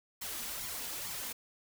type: noise with flanger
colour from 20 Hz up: white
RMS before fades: -40 dBFS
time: 0.21-1.33 s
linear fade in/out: 10 ms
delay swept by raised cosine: 0.9 to 4.3 ms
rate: 2.3 Hz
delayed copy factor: +0.6
effects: none